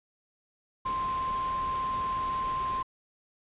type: tone in noise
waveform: sine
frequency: 1046.5 Hz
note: C6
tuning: in tune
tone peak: -28 dBFS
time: 0.85-2.83 s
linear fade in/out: 10 ms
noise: pink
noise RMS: -41 dBFS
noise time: 0.85-2.83 s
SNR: +10 dB
effects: resampled to 8000 Hz